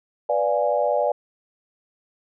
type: chord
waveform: sine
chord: B diminished seventh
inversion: none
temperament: equal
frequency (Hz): 493.9 / 587.3 / 698.5 / 830.6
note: B4 / D5 / F5 / Ab5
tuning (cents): 0 / 0 / 0 / 0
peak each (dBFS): -25 / -21 / -26 / -26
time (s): 0.29-1.12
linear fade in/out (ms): 5
effects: none